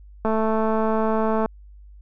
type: click train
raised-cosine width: 1 ms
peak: -10 dBFS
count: 267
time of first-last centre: 0.25-1.459 s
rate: 220 Hz
effects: added 50 Hz sine -42 dBFS peak until 2.01 s